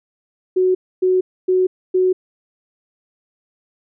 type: tone bursts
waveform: sine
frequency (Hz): 370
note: F#4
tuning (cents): 0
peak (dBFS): -12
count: 4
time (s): 0.56-2.13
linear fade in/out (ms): 10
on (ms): 190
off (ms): 270
effects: none